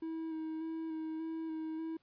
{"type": "tone with vibrato", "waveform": "triangle", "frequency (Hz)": 320.4, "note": "E4", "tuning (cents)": -49, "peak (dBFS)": -35, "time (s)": [0.02, 1.97], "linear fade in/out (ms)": 5, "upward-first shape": "square", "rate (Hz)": 1.7, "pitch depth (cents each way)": 17, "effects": ["pink hiss -75 dBFS RMS until 2.02 s", "resampled to 11025 Hz"]}